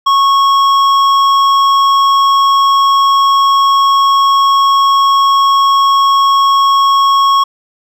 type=tone with hard clipping; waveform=sine; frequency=1100 Hz; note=C#6; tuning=14 cents flat; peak=-8 dBFS; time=0.06-7.44 s; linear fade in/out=10 ms; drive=9 dB; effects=none